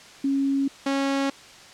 sine / sawtooth tone pair in turn, 274.8 / 274.8 Hz, C#4 / C#4, -15 / -15 cents, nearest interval unison, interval 0 cents, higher neither, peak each -20 / -18 dBFS, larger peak second, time 0.24-0.68 / 0.86-1.3 s, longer neither, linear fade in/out 5 ms, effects white hiss -46 dBFS RMS until 1.73 s + low-pass 6000 Hz 12 dB/octave

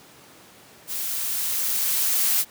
blue noise with level ramp, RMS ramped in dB -29 to -20 dBFS, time 0.87-2.45 s, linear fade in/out 50 ms, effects pink hiss -49 dBFS RMS until 2.5 s + high-pass 150 Hz 12 dB/octave

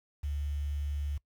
sine tone with quantisation, 72.2 Hz, D2, 29 cents flat, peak -31 dBFS, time 0.23-1.18 s, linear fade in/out 10 ms, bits 9, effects noise-tail reverb RT60 0.1 s tail -22 dB re dry

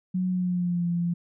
sine tone with pitch glide, 183.7 to 172.39 Hz, F#3 to F3, -12 to -22 cents, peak -23 dBFS, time 0.14-1.14 s, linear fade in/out 10 ms, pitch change -110 cents, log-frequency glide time 0.29-0.87 s, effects none

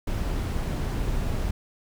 brown noise, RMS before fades -27 dBFS, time 0.07-1.51 s, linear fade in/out 5 ms, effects none

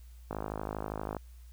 click train, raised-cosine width 1 ms, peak -21 dBFS, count 46, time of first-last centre 0.31-1.167 s, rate 52.5 Hz, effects added 60 Hz sine -48 dBFS peak until 1.52 s + white hiss -66 dBFS RMS until 1.52 s

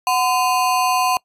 square ring-modulated tone, 880 Hz, A5, in tune, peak -13 dBFS, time 0.07-1.17 s, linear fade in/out 0 ms, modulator 141 Hz, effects noise-tail reverb RT60 0.1 s tail -24 dB re dry + resampled to 32000 Hz

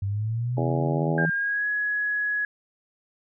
sine linear sweep, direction up, 96.5 to 164.81 Hz, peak -24 dBFS, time 0.02-1.3 s, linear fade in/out 5 ms
harmonic tone, 82.41 Hz, E2, in tune, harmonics 2 / 3 / 4 / 5 / 6 / 7 / 8 / 9 / 10, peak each -39 / -31 / -31 / -31 / -36 / -32 / -35 / -38 / -34 dBFS, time 0.57-1.26 s, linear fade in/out 5 ms
sine tone with pitch glide, 1603 to 1678.8 Hz, G6 to G#6, +38 to +18 cents, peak -23 dBFS, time 1.18-2.45 s, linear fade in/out 2 ms, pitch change +80 cents, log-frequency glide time 1.29-1.67 s
effects none

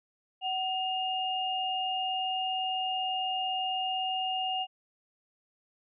sine tone pair together, 750.1 / 2832 Hz, F#5 / F7, +23 / +23 cents, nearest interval octave + major seventh, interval 2300 cents, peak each -31 / -32 dBFS, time 0.41-4.67 s, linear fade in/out 50 ms, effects none

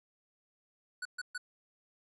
square tone bursts, 1480 Hz, F#6, in tune, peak -37 dBFS, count 3, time 1.02-1.379 s, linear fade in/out 5 ms, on 33 ms, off 130 ms, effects resampled to 24000 Hz

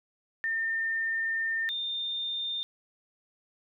sine tone pair in turn, 1809 / 3618 Hz, A6 / A7, +48 / +48 cents, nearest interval octave, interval 1200 cents, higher second, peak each -27 / -30 dBFS, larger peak first, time 0.44-1.69 / 1.69-2.63 s, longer first, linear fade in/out 0 ms, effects none

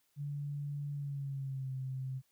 sine tone with pitch glide, 144.1 to 131.38 Hz, D3 to C3, -33 to +7 cents, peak -36 dBFS, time 0.16-2.22 s, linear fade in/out 50 ms, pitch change -160 cents, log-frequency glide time 0.93-1.72 s, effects white hiss -75 dBFS RMS until 2.31 s

